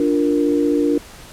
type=chord; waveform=sine; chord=Bb major; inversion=first; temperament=equal; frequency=293.7 / 349.2 / 466.2 Hz; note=D4 / F4 / Bb4; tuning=0 / 0 / 0 cents; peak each=-16 / -21 / -20 dBFS; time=0-0.98 s; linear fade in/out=2 ms; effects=pink hiss -40 dBFS RMS until 1.32 s + low-pass 12000 Hz 12 dB/octave